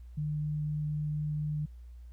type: tone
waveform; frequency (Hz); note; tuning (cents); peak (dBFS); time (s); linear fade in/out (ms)
sine; 150.7; D3; +45; -30; 0.17-1.66; 10
effects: added 60 Hz sine -45 dBFS peak until 2.12 s + pink hiss -73 dBFS RMS until 2.12 s